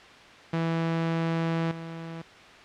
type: tone with level steps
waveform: sawtooth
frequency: 164.81 Hz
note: E3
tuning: in tune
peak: -21 / -32 dBFS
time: 0.53-2.22 s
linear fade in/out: 5 ms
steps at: 1.71 s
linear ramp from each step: 5 ms
effects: white hiss -48 dBFS RMS until 2.64 s + low-pass 3000 Hz 12 dB/octave